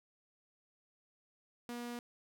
sawtooth tone, 240 Hz, B3, 49 cents flat, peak -37 dBFS, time 1.69-1.99 s, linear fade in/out 0 ms, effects none

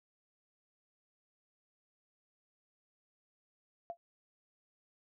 sine tone with exponential decay, 685 Hz, F5, 34 cents flat, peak -34 dBFS, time 3.9-3.97 s, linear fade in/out 0 ms, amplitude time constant 15 ms, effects none

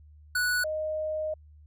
square / sine tone pair in turn, 1475 / 620.2 Hz, F#6 / D#5, -6 / -6 cents, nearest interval octave + minor third, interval 1500 cents, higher first, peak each -25 / -28 dBFS, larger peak first, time 0.35-0.64 / 0.64-1.34 s, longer second, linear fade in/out 5 ms, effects added 75 Hz sine -50 dBFS peak until 1.66 s

